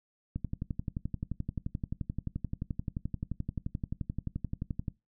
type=click train; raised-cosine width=5 ms; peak=-21 dBFS; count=53; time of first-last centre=0.36-4.882 s; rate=11.5 Hz; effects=noise-tail reverb RT60 0.2 s tail -20 dB re dry